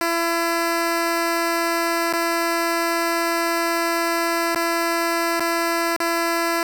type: tone with dropouts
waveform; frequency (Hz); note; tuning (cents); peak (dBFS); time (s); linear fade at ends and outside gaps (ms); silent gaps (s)
10% pulse; 336.2; E4; +34; -11; 0.01-6.63; 1; 2.127-2.135 / 4.549-4.558 / 5.397-5.405 / 5.964-6.002
effects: 7-bit